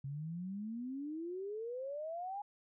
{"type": "exponential sweep", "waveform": "sine", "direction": "up", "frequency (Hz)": [134.4, 830.6], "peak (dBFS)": -39, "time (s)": [0.04, 2.42], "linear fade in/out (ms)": 5, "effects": []}